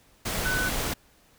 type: tone in noise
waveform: sine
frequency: 1500 Hz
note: F#6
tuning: 23 cents sharp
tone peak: -26 dBFS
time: 0.45-0.69 s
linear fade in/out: 10 ms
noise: pink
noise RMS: -29 dBFS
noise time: 0.25-0.94 s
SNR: 0 dB
effects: pink hiss -60 dBFS RMS until 1.38 s